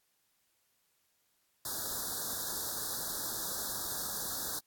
white band-stop noise, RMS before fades -37 dBFS, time 1.65-4.59 s, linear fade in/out 2 ms, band 1700 to 3600 Hz, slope 96 dB/octave, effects white hiss -75 dBFS RMS until 4.66 s + AAC 64 kbps

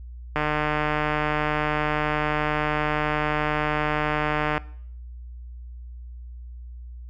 click train, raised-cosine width 0.5 ms, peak -9 dBFS, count 638, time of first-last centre 0.36-4.579 s, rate 151 Hz, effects noise-tail reverb RT60 0.6 s tail -20 dB re dry + added 60 Hz sine -36 dBFS peak until 7.09 s

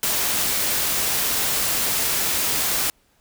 white noise, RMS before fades -22 dBFS, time 0.03-2.9 s, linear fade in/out 0 ms, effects pink hiss -62 dBFS RMS until 3.2 s

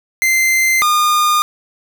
45% pulse tone pair in turn, 2079 / 1216.1 Hz, C7 / D#6, -12 / -40 cents, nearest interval major sixth, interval 928 cents, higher first, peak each -11 dBFS, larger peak neither, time 0.22-0.82 / 0.82-1.42 s, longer neither, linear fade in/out 0 ms, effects none

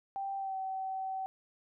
sine tone with pitch glide, 784 to 763.9 Hz, G5 to G5, 0 to -45 cents, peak -34 dBFS, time 0.16-1.26 s, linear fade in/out 0 ms, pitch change -45 cents, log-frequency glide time 0.37-0.56 s, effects none

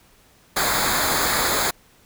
pink noise with comb filter, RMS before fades -21 dBFS, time 0.56-1.71 s, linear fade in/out 10 ms, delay 0.35 ms, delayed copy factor -0.75, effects pink hiss -55 dBFS RMS until 2.05 s

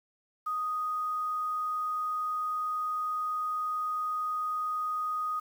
sine tone with quantisation, 1244.5 Hz, D#6, in tune, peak -29 dBFS, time 0.46-5.4 s, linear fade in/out 10 ms, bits 9, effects none

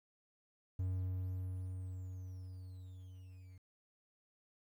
triangle tone with level ramp, 92.5 Hz, F#2, in tune, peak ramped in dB -32 to -51 dBFS, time 0.79-3.58 s, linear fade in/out 5 ms, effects 12-bit

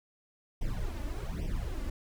brown noise with flanger, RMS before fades -34 dBFS, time 0.61-1.9 s, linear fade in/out 5 ms, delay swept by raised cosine 0.35 to 3.45 ms, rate 1.2 Hz, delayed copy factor +0.95, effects none

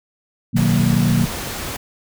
sine chord, B major seventh, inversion none, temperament equal, 123.47 / 155.56 / 185 / 233.1 Hz, B2 / D#3 / F#3 / A#3, 0 / 0 / 0 / 0 cents, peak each -19 dBFS, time 0.53-1.26 s, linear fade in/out 20 ms
pink noise, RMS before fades -27 dBFS, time 0.56-1.77 s, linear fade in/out 10 ms
effects none

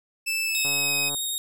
sawtooth tone with pitch glide, 2637 to 2531 Hz, E7 to D#7, 0 to +29 cents, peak -21 dBFS, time 0.26-1.1 s, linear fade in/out 20 ms, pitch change -71 cents, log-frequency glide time 0.43-0.94 s
15% pulse tone with vibrato, 3730 Hz, A#7, in tune, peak -20 dBFS, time 0.55-1.38 s, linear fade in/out 0 ms, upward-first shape sine, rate 9.1 Hz, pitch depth 10 cents each way
click train, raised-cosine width 1 ms, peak -24 dBFS, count 72, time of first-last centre 0.65-1.147 s, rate 143 Hz
effects none

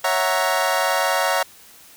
25% pulse chord, F# dominant seventh, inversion second, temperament equal, 554.4 / 659.3 / 740 / 932.3 Hz, C#5 / E5 / F#5 / A#5, 0 / 0 / 0 / 0 cents, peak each -20 dBFS, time 0.04-1.43 s, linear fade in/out 5 ms, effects white hiss -47 dBFS RMS until 1.96 s

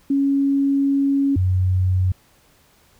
sine tone pair in turn, 277.2 / 92.45 Hz, C#4 / F#2, 0 / -1 cents, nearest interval octave + perfect fifth, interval 1901 cents, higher first, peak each -15 dBFS, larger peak neither, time 0.1-1.36 / 1.36-2.12 s, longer first, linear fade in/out 5 ms, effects pink hiss -56 dBFS RMS until 2.99 s

